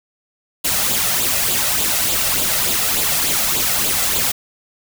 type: noise with flanger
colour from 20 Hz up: white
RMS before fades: -18 dBFS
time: 0.64-4.32 s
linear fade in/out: 10 ms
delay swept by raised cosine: 0.26 to 1.56 ms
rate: 3.4 Hz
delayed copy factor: +0.55
effects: none